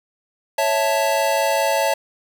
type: chord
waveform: square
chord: A major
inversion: first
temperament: equal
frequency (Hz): 554.4 / 659.3 / 880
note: C#5 / E5 / A5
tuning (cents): 0 / 0 / 0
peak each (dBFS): -22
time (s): 0.58-1.94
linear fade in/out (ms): 5
effects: none